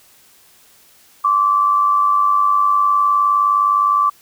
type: tone pair together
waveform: sine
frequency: 1057.4 / 1157 Hz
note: C6 / D6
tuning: +18 / -26 cents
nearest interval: major second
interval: 156 cents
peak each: -20 / -12 dBFS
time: 1.24-4.1 s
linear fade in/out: 10 ms
effects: white hiss -50 dBFS RMS until 4.21 s